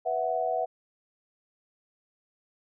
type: chord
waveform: sine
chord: B suspended fourth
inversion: none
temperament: just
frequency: 493.9 / 658.5 / 740.8 Hz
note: B4 / E5 / F#5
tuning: 0 / -2 / +2 cents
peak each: -33 / -29 / -29 dBFS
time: 0.05-0.66 s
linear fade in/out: 20 ms
effects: none